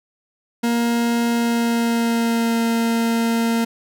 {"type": "tone with pitch glide", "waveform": "40% pulse", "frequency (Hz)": [234.8, 230.1], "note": ["A#3", "A#3"], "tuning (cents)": [13, -22], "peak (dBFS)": -16, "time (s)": [0.63, 3.65], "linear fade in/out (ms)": 10, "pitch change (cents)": -35, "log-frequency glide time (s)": [1.29, 2.59], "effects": []}